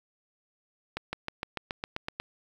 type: accelerating click train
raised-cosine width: 0.3 ms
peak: -16 dBFS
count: 10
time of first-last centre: 0.97-2.2 s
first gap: 160 ms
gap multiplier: 0.96
effects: 8-bit